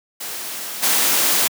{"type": "noise with level steps", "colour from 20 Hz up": "white", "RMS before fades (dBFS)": [-29, -17], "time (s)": [0.2, 1.48], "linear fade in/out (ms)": 10, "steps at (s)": 0.82, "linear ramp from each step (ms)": 20, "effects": ["high-pass 200 Hz 12 dB/octave"]}